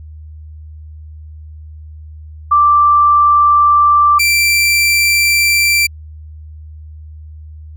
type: tone pair in turn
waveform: sine / sawtooth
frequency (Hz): 1174.7 / 2349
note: D6 / D7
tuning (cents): 0 / 0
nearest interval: octave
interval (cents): 1200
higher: second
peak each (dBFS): -6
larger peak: neither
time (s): 2.51-4.19 / 4.19-5.87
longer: neither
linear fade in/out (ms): 10
effects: added 77 Hz sine -30 dBFS peak until 7.76 s